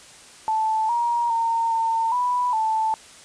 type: tone with pitch steps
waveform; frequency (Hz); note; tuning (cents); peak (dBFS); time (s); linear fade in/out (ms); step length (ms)
sine; 877 / 946 / 916 / 906 / 986 / 880; A5 / A#5 / A#5 / A#5 / B5 / A5; -6 / +25 / -31 / -50 / -3 / 0; -19; 0.48-2.94; 0; 410
effects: white hiss -46 dBFS RMS until 3.24 s + resampled to 22050 Hz

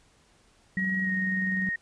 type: tone with tremolo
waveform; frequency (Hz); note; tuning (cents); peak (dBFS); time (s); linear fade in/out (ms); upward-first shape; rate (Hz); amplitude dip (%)
sine; 189.7; F#3; +43; -27; 0.77-1.69; 0; square; 20; 35
type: tone with pitch glide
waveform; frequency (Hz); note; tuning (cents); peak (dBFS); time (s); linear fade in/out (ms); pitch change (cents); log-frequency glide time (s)
sine; 1900 to 1860.9; A#6 to A#6; +33 to -3; -27; 0.77-1.76; 5; -36; 1.02-1.11
effects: pink hiss -62 dBFS RMS until 1.81 s + resampled to 22050 Hz

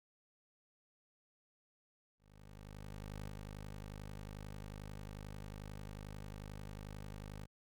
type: tone with ADSR envelope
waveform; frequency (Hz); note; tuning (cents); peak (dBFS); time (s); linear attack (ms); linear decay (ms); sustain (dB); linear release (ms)
15% pulse; 51.2; G#1; -24; -37; 2.18-7.47; 1100; 6; -3; 34
effects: none

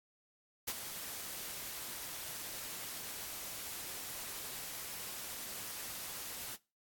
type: noise with ADSR envelope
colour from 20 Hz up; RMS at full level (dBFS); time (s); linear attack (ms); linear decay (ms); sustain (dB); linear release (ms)
white; -35; 0.67-6.57; 15; 42; -9; 25
effects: noise-tail reverb RT60 0.3 s tail -22 dB re dry + AAC 64 kbps

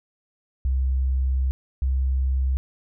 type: tone pair in turn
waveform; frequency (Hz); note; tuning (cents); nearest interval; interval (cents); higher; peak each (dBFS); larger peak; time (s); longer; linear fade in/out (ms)
sine; 65.41 / 65.7; C2 / C2; 0 / +8; unison; 8; second; -19; neither; 0.65-1.51 / 1.82-2.57; first; 0
effects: none

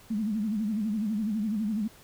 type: tone with vibrato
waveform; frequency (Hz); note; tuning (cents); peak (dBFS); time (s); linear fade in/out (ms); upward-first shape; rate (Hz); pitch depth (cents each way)
sine; 213.8; A3; -49; -26; 0.1-1.88; 10; sine; 12; 110
effects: pink hiss -54 dBFS RMS until 2.03 s

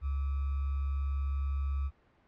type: tone with sample-and-hold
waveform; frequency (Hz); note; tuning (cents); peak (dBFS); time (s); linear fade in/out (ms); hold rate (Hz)
sine; 69.3; C#2; 0; -29; 0.01-1.91; 50; 1225
effects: pink hiss -66 dBFS RMS until 2.27 s + low-pass 2000 Hz 12 dB/octave

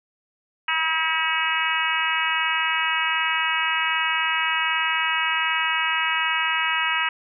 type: harmonic tone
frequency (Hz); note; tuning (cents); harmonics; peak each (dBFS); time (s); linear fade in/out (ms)
321.3; E4; -44; 3 / 4 / 5 / 6 / 7 / 8 / 9; -28 / -28 / -28 / -28 / -28 / -28 / -28; 0.68-7.09; 5
effects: none

